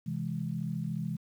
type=chord; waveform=sine; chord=C augmented; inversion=none; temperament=equal; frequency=130.81 / 164.81 / 207.7 Hz; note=C3 / E3 / G#3; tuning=0 / 0 / 0 cents; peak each=-37 / -34 / -37 dBFS; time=0.06-1.17 s; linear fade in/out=10 ms; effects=10-bit